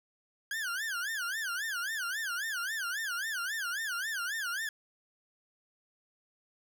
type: tone with vibrato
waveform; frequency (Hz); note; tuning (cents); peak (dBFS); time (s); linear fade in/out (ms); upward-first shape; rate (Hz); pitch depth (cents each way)
40% pulse; 1585; G6; +19; -32; 0.51-4.69; 2; sine; 3.7; 240
effects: none